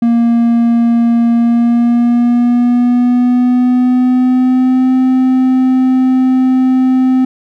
triangle tone with pitch glide, 233.9 to 258 Hz, A#3 to C4, +6 to -24 cents, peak -5 dBFS, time 0.02-7.25 s, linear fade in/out 5 ms, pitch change +170 cents, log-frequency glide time 1.34-4.93 s, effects none

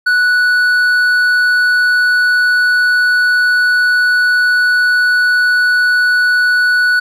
sine tone with hard clipping, 1477 Hz, F#6, 3 cents flat, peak -10 dBFS, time 0.06-7 s, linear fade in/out 10 ms, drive 5 dB, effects none

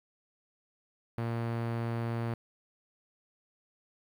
sawtooth tone, 116.4 Hz, A#2, 2 cents flat, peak -27 dBFS, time 1.18-2.34 s, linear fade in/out 0 ms, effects low-pass 2000 Hz 12 dB/octave + 10-bit

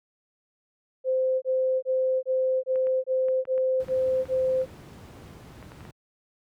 sine tone bursts, 519 Hz, C5, 14 cents flat, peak -21 dBFS, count 9, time 1.04-4.66 s, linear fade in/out 50 ms, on 380 ms, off 25 ms
clicks, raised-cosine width 0.5 ms, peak -31 dBFS, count 12, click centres 2.758 / 2.87 / 3.285 / 3.453 / 3.579 / 3.884 / 4.255 / 4.616 / 5.627 / 5.719 / 5.807 / 5.852 s
brown noise, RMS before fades -40 dBFS, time 3.8-5.91 s, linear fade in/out 2 ms
effects high-pass 100 Hz 12 dB/octave

